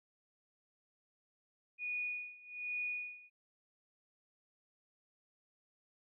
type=tone with tremolo; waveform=sine; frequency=2462 Hz; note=D#7; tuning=19 cents flat; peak=-35 dBFS; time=1.78-3.3 s; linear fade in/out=50 ms; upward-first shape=sine; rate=1.2 Hz; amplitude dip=90%; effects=none